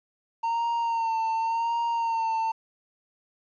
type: tone with vibrato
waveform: triangle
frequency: 915 Hz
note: A#5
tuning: 32 cents flat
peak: -22 dBFS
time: 0.43-2.52 s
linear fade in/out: 10 ms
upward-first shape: sine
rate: 0.9 Hz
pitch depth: 36 cents each way
effects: resampled to 16000 Hz + 10-bit